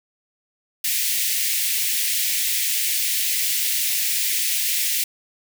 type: high-pass noise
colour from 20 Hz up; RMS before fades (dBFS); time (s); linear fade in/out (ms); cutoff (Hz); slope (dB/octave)
white; -22; 0.84-5.04; 5; 1900; 48
effects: none